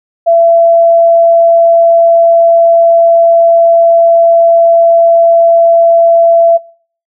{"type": "tone", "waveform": "sine", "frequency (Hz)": 672, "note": "E5", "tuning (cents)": 33, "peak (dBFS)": -3, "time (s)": [0.26, 6.58], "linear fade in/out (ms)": 20, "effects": ["noise-tail reverb RT60 0.5 s tail -23 dB re dry"]}